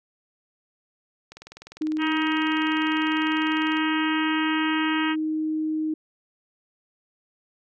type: click train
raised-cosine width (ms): 0.2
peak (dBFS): -24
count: 50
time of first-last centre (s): 1.32-3.77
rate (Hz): 20
type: tone with pitch glide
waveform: sine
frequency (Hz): 310 to 311.8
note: D#4 to D#4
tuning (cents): -6 to +4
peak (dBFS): -23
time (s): 1.81-5.94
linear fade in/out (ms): 5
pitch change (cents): +10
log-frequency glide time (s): 2.88-4.75
type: harmonic tone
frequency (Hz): 316.3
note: D#4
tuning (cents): +29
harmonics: 3 / 4 / 5 / 6 / 7 / 8 / 9 / 10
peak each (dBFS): -31 / -32 / -32 / -32 / -36 / -35 / -34 / -37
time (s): 1.98-5.16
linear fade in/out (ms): 50
effects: none